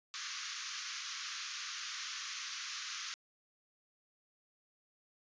white band-pass noise, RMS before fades -43 dBFS, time 0.14-3.14 s, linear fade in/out 0 ms, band 1100 to 6700 Hz, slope 96 dB/octave, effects resampled to 16000 Hz

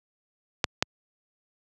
clicks, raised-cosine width 0.2 ms, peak -3 dBFS, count 2, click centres 0.642 / 0.825 s, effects high-pass 80 Hz 12 dB/octave

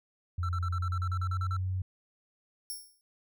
sine tone with pitch glide, 88 to 93.23 Hz, F2 to F#2, +14 to +14 cents, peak -29 dBFS, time 0.38-1.82 s, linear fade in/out 5 ms, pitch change +100 cents, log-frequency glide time 0.66-1.69 s
triangle tone bursts, 1338 Hz, E6, 25 cents sharp, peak -33 dBFS, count 12, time 0.43-1.567 s, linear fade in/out 2 ms, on 59 ms, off 39 ms
5% pulse tone with exponential decay, 5470 Hz, F8, 37 cents flat, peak -28 dBFS, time 2.7-3.01 s, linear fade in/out 0 ms, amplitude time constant 67 ms
effects none

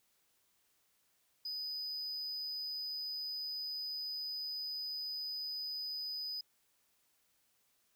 triangle tone, 4987 Hz, D#8, 3 cents sharp, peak -37 dBFS, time 1.45-6.41 s, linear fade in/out 5 ms, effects white hiss -75 dBFS RMS until 7.95 s

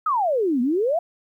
sine exponential two-way sweep, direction down then up, 1318.5 to 233.1 to 715 Hz, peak -18 dBFS, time 0.06-0.99 s, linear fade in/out 5 ms, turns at 0.61 s, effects 10-bit

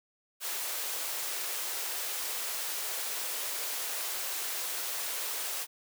white high-pass noise, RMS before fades -35 dBFS, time 0.4-5.67 s, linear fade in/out 50 ms, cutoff 380 Hz, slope 24 dB/octave, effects none

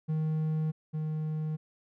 triangle tone pair in turn, 156.5 / 155.33 Hz, D#3 / D#3, +10 / -3 cents, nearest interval unison, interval 13 cents, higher first, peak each -25 / -28 dBFS, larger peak first, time 0.08-0.72 / 0.93-1.57 s, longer neither, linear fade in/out 20 ms, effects none

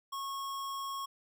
square tone, 1095 Hz, C#6, 22 cents flat, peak -37 dBFS, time 0.12-1.06 s, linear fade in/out 10 ms, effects none

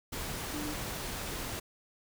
sine tone in noise, 298.4 Hz, D4, 28 cents sharp, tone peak -37 dBFS, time 0.53-0.74 s, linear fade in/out 10 ms, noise pink, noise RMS -38 dBFS, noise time 0.12-1.6 s, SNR -2 dB, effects none

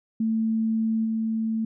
sine tone with level steps, 222.6 Hz, A3, 20 cents sharp, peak -21 / -23 dBFS, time 0.2-1.65 s, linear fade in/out 5 ms, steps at 1.04 s, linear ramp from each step 20 ms, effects none

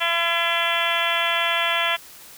harmonic tone with a mistuned harmonic, 338.2 Hz, E4, 44 cents sharp, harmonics 2 / 3 / 4 / 5 / 6 / 7 / 8 / 9 / 10, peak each -28 / -28 / -28 / -28 / -28 / -28 / -28 / -28 / -28 dBFS, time 0-1.97 s, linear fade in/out 20 ms, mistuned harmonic 9, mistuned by +22 cents, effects white hiss -44 dBFS RMS until 2.37 s

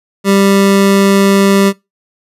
25% pulse tone, 197.1 Hz, G3, 10 cents sharp, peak -3 dBFS, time 0.24-1.73 s, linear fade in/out 50 ms, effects noise-tail reverb RT60 0.2 s tail -21 dB re dry + resampled to 32000 Hz

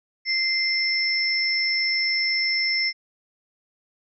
sine tone pair together, 2086 / 5314 Hz, C7 / E8, -6 / +13 cents, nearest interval octave + major third, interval 1619 cents, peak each -23 dBFS, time 0.25-2.93 s, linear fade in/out 50 ms, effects none

